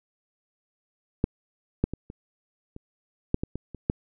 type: clicks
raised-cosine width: 3 ms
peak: -8 / -8 / -19 / -26 / -27 / -8 / -15 / -19 / -25 / -9 dBFS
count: 10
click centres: 1.241 / 1.84 / 1.936 / 2.101 / 2.764 / 3.344 / 3.435 / 3.556 / 3.747 / 3.899 s
effects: none